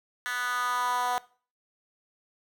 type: tone with high-pass filter sweep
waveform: 10% pulse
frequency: 246.9 Hz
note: B3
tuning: in tune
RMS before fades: -29 dBFS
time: 0.26-1.18 s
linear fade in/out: 0 ms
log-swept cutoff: 1700 to 770 Hz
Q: 3.4
effects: noise-tail reverb RT60 0.4 s tail -20 dB re dry